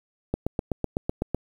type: click train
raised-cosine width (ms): 2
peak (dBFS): -11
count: 9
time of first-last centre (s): 0.34-1.346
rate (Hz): 7.95
effects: 8-bit